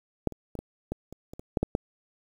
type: clicks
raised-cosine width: 2 ms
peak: -10 / -28 / -23 / -22 / -17 / -28 / -28 / -26 / -10 / -11 / -11 dBFS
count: 11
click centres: 0.273 / 0.323 / 0.553 / 0.59 / 0.92 / 1.126 / 1.335 / 1.395 / 1.572 / 1.63 / 1.751 s
effects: 8-bit